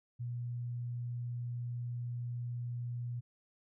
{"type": "tone", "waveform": "sine", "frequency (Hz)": 120.8, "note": "B2", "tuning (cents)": -38, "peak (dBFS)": -36, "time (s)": [0.19, 3.21], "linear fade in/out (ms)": 20, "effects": []}